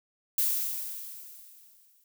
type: noise with exponential decay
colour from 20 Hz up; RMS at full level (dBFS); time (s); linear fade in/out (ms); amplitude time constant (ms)
violet; -25; 0.38-2.04; 2; 360
effects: none